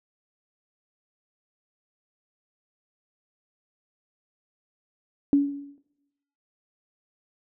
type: tone with exponential decay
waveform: sine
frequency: 283.1 Hz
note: C#4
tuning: 37 cents sharp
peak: -13 dBFS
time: 5.33-5.78 s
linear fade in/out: 1 ms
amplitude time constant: 97 ms
effects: noise-tail reverb RT60 0.9 s tail -17 dB re dry